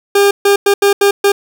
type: tone bursts at uneven times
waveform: 40% pulse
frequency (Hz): 402.1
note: G4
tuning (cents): +44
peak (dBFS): -6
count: 6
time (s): 0.15-0.31 / 0.45-0.56 / 0.66-0.74 / 0.82-0.93 / 1.01-1.11 / 1.24-1.32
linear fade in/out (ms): 5
effects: 7-bit